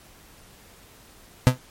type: tone with exponential decay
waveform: 35% pulse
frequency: 127.1 Hz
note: C3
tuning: 50 cents flat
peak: -6 dBFS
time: 1.47-1.58 s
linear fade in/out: 0 ms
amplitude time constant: 23 ms
effects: pink hiss -51 dBFS RMS until 1.7 s + MP3 64 kbps